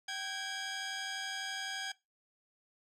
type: tone pair together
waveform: 15% pulse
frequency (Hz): 772 / 1635.8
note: G5 / G#6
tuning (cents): -27 / -27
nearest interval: octave + minor second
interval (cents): 1300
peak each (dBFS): -35 / -32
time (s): 0.08-1.92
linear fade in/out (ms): 5
effects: noise-tail reverb RT60 0.2 s tail -19 dB re dry + low-pass 8000 Hz 12 dB/octave